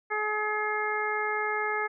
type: harmonic tone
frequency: 424.4 Hz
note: G#4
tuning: 38 cents sharp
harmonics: 1 / 2 / 3 / 4 / 5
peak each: -33 / -33 / -33 / -33 / -33 dBFS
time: 0.1-1.88 s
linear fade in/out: 20 ms
effects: none